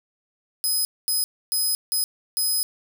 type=tone bursts at uneven times; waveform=5% pulse; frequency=5040 Hz; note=D#8; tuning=21 cents sharp; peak=-15 dBFS; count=5; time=0.64-0.85 / 1.08-1.24 / 1.52-1.75 / 1.92-2.04 / 2.37-2.63 s; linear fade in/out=0 ms; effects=7-bit